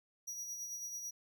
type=tone with tremolo; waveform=45% pulse; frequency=5790 Hz; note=F#8; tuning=38 cents flat; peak=-40 dBFS; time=0.27-1.11 s; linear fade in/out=10 ms; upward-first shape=sine; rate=9.1 Hz; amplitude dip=40%; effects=none